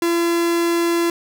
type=tone; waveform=45% pulse; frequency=340 Hz; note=F4; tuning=46 cents flat; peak=-16 dBFS; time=0.02-1.1 s; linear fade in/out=2 ms; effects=none